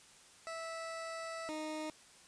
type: tone pair in turn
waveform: 20% pulse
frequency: 656 / 309.6 Hz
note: E5 / D#4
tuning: -9 / -9 cents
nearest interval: octave + minor second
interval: 1300 cents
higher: first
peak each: -36 / -34 dBFS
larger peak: second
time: 0.47-1.49 / 1.49-1.9 s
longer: first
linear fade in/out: 0 ms
effects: white hiss -60 dBFS RMS until 2.27 s + resampled to 22050 Hz